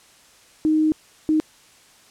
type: tone bursts at uneven times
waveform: sine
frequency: 311.1 Hz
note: D#4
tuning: in tune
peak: -15 dBFS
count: 2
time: 0.65-0.92 / 1.29-1.4 s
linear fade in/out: 0 ms
effects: white hiss -52 dBFS RMS until 2.1 s + low-pass 9000 Hz 12 dB/octave